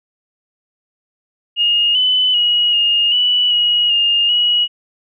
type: tone with pitch steps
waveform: sine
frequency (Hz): 2851 / 3011 / 2901 / 2842 / 2956 / 2900 / 2826 / 2910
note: F7 / F#7 / F#7 / F7 / F#7 / F#7 / F7 / F#7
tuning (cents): +35 / +30 / -35 / +30 / -2 / -35 / +20 / -29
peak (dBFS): -11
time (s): 1.56-4.68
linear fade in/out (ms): 50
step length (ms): 390
effects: none